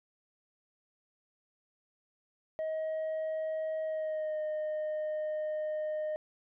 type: tone with pitch glide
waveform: sine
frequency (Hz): 632 to 614.7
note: D#5 to D#5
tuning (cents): +27 to -21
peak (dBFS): -29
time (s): 2.59-6.16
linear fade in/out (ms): 0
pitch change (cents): -48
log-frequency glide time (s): 3.84-4.41
effects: tanh soft clip ceiling -31 dBFS